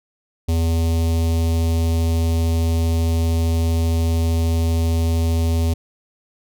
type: tone with notch filter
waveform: square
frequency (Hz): 82.41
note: E2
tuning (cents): 0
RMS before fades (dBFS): -18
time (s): 0.48-5.74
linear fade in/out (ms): 10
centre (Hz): 1500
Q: 0.55
effects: none